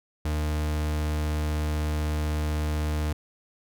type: tone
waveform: 40% pulse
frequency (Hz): 76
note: D#2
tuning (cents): -40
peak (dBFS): -24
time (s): 0.25-3.13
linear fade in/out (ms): 5
effects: none